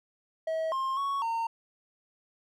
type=tone with pitch steps; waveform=triangle; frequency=643 / 1062 / 1111 / 915 Hz; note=E5 / C6 / C#6 / A#5; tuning=-43 / +25 / +4 / -32 cents; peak=-26 dBFS; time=0.47-1.47 s; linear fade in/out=5 ms; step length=250 ms; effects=none